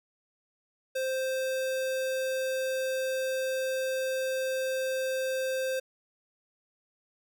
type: tone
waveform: square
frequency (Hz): 523.3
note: C5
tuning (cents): 0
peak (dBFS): -29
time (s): 0.95-5.8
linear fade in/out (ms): 10
effects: none